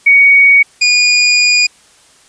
sine / 25% pulse tone pair in turn, 2241 / 2446 Hz, C#7 / D#7, +18 / -30 cents, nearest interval major second, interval 152 cents, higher second, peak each -3 dBFS, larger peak neither, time 0.06-0.63 / 0.81-1.67 s, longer second, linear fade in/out 10 ms, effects white hiss -46 dBFS RMS until 2.28 s + resampled to 22050 Hz

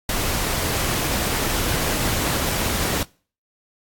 pink noise, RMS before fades -23 dBFS, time 0.09-3.03 s, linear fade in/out 2 ms, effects noise-tail reverb RT60 0.4 s tail -23 dB re dry + AAC 64 kbps

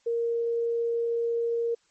sine tone, 466.2 Hz, A#4, in tune, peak -24 dBFS, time 0.06-1.75 s, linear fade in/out 10 ms, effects white hiss -67 dBFS RMS until 1.9 s + MP3 32 kbps

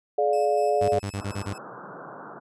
sine chord, D diminished, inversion second, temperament just, 422.9 / 587.3 / 704.8 Hz, Ab4 / D5 / F5, +31 / 0 / +16 cents, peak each -24 / -24 / -24 dBFS, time 0.18-0.99 s, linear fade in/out 5 ms
10% pulse tone with tremolo, 2600 Hz, E7, 24 cents flat, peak -34 dBFS, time 0.33-1.58 s, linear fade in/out 2 ms, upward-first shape square, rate 4.1 Hz, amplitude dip 45%
sawtooth tone bursts, 99.9 Hz, G2, 33 cents sharp, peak -24 dBFS, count 7, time 0.81-1.535 s, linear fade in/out 10 ms, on 77 ms, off 31 ms
white band-pass noise, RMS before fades -41 dBFS, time 1.16-2.4 s, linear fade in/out 20 ms, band 120 to 1500 Hz, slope 96 dB/octave
effects resampled to 22050 Hz

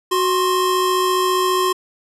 square tone pair together, 370 / 1055.3 Hz, F#4 / C6, 0 / +14 cents, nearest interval octave + tritone, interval 1814 cents, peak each -19 dBFS, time 0.11-1.73 s, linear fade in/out 10 ms, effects resampled to 32000 Hz

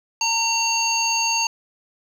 harmonic tone with a mistuned harmonic, 914 Hz, A#5, 34 cents flat, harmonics 1 / 3 / 5 / 7, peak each -24 / -24 / -24 / -24 dBFS, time 0.21-1.47 s, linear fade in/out 2 ms, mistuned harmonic 7, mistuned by +20 cents, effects 7-bit

